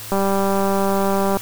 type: click train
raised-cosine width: 1 ms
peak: -7 dBFS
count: 246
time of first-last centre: 0.12-1.37 s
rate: 196 Hz
effects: added 108 Hz sine -40 dBFS peak until 1.41 s + white hiss -34 dBFS RMS until 1.41 s